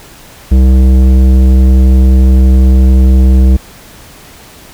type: tone with tanh clipping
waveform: sine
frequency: 64.7 Hz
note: C2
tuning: 19 cents flat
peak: -4 dBFS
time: 0.51-3.57 s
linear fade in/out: 10 ms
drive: 13 dB
effects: pink hiss -35 dBFS RMS until 4.73 s